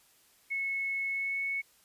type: tone with pitch glide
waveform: sine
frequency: 2194 to 2209 Hz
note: C#7 to C#7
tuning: -18 to -7 cents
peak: -30 dBFS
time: 0.5-1.62 s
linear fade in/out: 20 ms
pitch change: +11 cents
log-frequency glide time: 1.09-1.41 s
effects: white hiss -64 dBFS RMS until 1.84 s + resampled to 32000 Hz